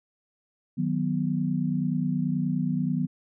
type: chord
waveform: sine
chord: B major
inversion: first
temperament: equal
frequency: 155.56 / 185 / 246.9 Hz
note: D#3 / F#3 / B3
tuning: 0 / 0 / 0 cents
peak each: -28 dBFS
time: 0.77-3.07 s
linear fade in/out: 20 ms
effects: none